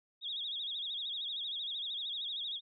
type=tone with vibrato; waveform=sine; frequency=3520 Hz; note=A7; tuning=in tune; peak=-36 dBFS; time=0.21-2.61 s; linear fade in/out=50 ms; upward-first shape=sine; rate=13 Hz; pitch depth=140 cents each way; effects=none